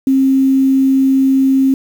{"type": "tone with quantisation", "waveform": "sine", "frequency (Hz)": 267.5, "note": "C4", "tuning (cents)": 38, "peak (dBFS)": -8, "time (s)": [0.07, 1.74], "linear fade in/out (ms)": 2, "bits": 6, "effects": []}